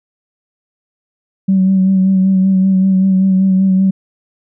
sine tone with vibrato, 190 Hz, F#3, 46 cents sharp, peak -7 dBFS, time 1.48-3.91 s, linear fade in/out 10 ms, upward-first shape sine, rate 5.2 Hz, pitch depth 27 cents each way, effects tanh soft clip ceiling -3 dBFS

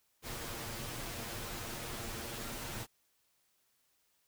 pink noise with comb filter, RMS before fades -42 dBFS, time 0.22-2.87 s, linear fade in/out 50 ms, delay 8.7 ms, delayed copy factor +0.6, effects white hiss -75 dBFS RMS until 4.27 s

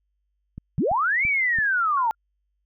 click train, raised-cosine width 5 ms, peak -23 dBFS, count 4, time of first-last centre 0.58-1.587 s, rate 2.98 Hz
sine linear two-way sweep, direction up then down, 113.2 to 2349 to 861 Hz, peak -19 dBFS, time 0.78-2.11 s, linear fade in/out 0 ms, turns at 1.26 s
sine tone with exponential decay, 1400 Hz, F6, 4 cents sharp, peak -26 dBFS, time 1.97-2.15 s, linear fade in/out 5 ms, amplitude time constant 39 ms
effects added 50 Hz sine -70 dBFS peak until 2.65 s

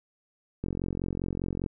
click train, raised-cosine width 3 ms, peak -18 dBFS, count 47, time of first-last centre 0.64-1.662 s, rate 45 Hz, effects none

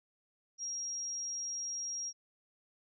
sine tone, 5630 Hz, F8, 13 cents sharp, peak -36 dBFS, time 0.58-2.13 s, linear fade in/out 50 ms, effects none

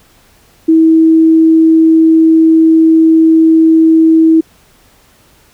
sine tone, 322.5 Hz, E4, 38 cents flat, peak -3 dBFS, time 0.68-4.41 s, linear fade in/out 10 ms, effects pink hiss -47 dBFS RMS until 5.53 s

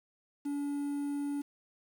triangle tone with quantisation, 286.1 Hz, D4, 45 cents flat, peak -30 dBFS, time 0.45-1.42 s, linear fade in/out 10 ms, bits 9, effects none

